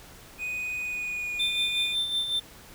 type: tone with pitch glide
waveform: triangle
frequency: 2489 to 2449 Hz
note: D#7 to D#7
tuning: 0 to -28 cents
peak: -28 dBFS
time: 0.38-1.96 s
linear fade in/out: 50 ms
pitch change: -28 cents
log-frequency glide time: 0.79-1.33 s
type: tone with tremolo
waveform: triangle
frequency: 3565 Hz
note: A7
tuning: 22 cents sharp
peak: -22 dBFS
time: 1.39-2.4 s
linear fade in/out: 10 ms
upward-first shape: sine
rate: 5.4 Hz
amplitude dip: 55%
effects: pink hiss -49 dBFS RMS until 2.74 s